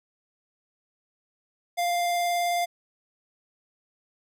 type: tone with vibrato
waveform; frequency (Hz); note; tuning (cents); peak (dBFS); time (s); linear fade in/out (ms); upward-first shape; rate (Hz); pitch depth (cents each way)
square; 698.5; F5; 0; -24; 1.77-2.66; 20; triangle; 19; 11
effects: none